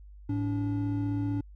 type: tone pair together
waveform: triangle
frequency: 107.77 / 287.7 Hz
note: A2 / D4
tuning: -35 / -36 cents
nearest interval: octave + perfect fourth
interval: 1699 cents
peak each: -28 dBFS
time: 0.29-1.41 s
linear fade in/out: 5 ms
effects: added 50 Hz sine -46 dBFS peak until 1.55 s